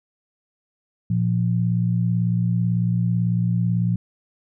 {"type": "tone pair together", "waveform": "sine", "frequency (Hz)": [116.54, 174.61], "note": ["A#2", "F3"], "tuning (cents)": [0, 0], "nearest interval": "perfect fifth", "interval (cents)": 700, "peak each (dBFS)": [-20, -21], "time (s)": [1.1, 3.96], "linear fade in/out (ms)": 5, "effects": []}